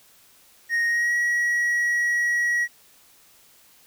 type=tone with pitch glide; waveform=triangle; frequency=1864.7 to 1913.8 Hz; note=A#6 to A#6; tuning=0 to +45 cents; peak=-18 dBFS; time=0.69-2.68 s; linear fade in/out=50 ms; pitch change=+45 cents; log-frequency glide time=0.87-1.14 s; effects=white hiss -55 dBFS RMS until 3.86 s